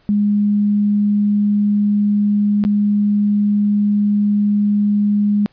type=tone with dropouts; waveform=sine; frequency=206.1 Hz; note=G#3; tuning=13 cents flat; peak=-12 dBFS; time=0.09-5.46 s; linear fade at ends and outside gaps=0 ms; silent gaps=2.639-2.65 s; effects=pink hiss -56 dBFS RMS until 5.52 s + resampled to 11025 Hz